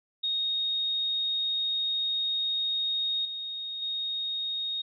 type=tone with level steps; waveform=sine; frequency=3727 Hz; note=A#7; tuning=1 cent flat; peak=-26 / -33 / -29 dBFS; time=0.23-4.82 s; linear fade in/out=10 ms; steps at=3.25 / 3.82 s; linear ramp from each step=2 ms; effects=none